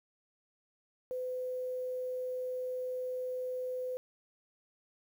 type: tone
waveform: sine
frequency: 506 Hz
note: B4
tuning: 42 cents sharp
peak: -34 dBFS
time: 1.11-3.97 s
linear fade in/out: 0 ms
effects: 10-bit